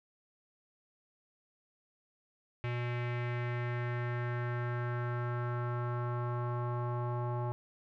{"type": "tone with low-pass filter sweep", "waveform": "square", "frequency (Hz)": 121.2, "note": "B2", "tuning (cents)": -32, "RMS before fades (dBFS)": -35, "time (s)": [2.64, 7.52], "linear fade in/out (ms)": 0, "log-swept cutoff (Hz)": [2400, 950], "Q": 2.9, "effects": []}